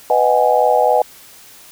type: chord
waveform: sine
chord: G# minor seventh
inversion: first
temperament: just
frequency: 498.4 / 623 / 747.5 / 830.6 Hz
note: B4 / D#5 / F#5 / G#5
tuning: +16 / +2 / +17 / 0 cents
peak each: -16 dBFS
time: 0.1-1.02 s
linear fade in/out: 2 ms
effects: white hiss -42 dBFS RMS until 1.71 s